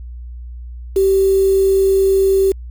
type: tone with quantisation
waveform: sine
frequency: 387.1 Hz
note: G4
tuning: 22 cents flat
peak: -10 dBFS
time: 0.96-2.52 s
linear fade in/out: 5 ms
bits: 5
effects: added 60 Hz sine -28 dBFS peak until 2.7 s